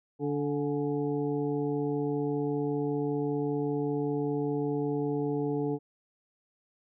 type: harmonic tone with a mistuned harmonic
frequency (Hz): 145.1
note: D3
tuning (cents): -21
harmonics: 1 / 2 / 3 / 5 / 6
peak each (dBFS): -34 / -31 / -31 / -43 / -44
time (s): 0.19-5.79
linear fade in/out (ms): 50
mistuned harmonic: 6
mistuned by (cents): -51
effects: none